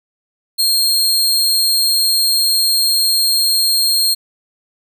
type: tone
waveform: sawtooth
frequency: 4226 Hz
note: C8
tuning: 16 cents sharp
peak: -9 dBFS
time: 0.58-4.15 s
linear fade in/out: 20 ms
effects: none